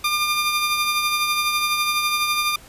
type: tone with tremolo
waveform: 15% pulse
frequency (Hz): 1200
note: D6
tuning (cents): +37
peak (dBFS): -11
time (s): 0.04-2.56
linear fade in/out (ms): 5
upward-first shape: triangle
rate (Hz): 12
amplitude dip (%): 45
effects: pink hiss -46 dBFS RMS until 2.68 s + resampled to 32000 Hz